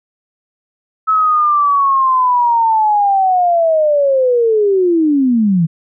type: linear sweep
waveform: sine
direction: down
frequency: 1300 to 156.3 Hz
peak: -9 dBFS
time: 1.07-5.67 s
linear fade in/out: 20 ms
effects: none